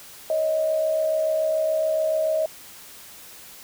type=tone pair together; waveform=sine; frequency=565 / 632 Hz; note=C#5 / D#5; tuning=+33 / +27 cents; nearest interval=major second; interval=194 cents; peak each=-29 / -20 dBFS; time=0.3-2.46 s; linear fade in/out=2 ms; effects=white hiss -44 dBFS RMS until 3.63 s